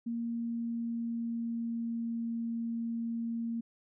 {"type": "tone with pitch glide", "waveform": "sine", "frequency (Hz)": [233.1, 231], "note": ["A#3", "A#3"], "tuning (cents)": [0, -16], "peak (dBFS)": -32, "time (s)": [0.06, 3.61], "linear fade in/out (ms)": 10, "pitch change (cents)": -16, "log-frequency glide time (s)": [0.28, 2.34], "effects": []}